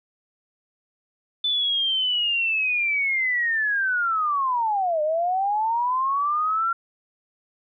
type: linear two-way sweep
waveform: sine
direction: down then up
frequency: 3520 to 597 to 1380 Hz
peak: -20 dBFS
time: 1.44-6.73 s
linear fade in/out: 5 ms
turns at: 5.02 s
effects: none